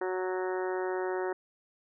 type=harmonic tone; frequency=185 Hz; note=F#3; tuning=in tune; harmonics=2 / 3 / 4 / 5 / 6 / 7 / 8 / 9 / 10; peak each=-31 / -39 / -40 / -40 / -47 / -47 / -44 / -49 / -45 dBFS; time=0.01-1.33 s; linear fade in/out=5 ms; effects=none